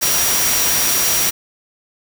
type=tone in noise; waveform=sine; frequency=5730 Hz; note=F8; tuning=44 cents sharp; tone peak=-20 dBFS; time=0.01-1.31 s; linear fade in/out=20 ms; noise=white; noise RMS=-17 dBFS; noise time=0.01-1.31 s; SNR=-6 dB; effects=none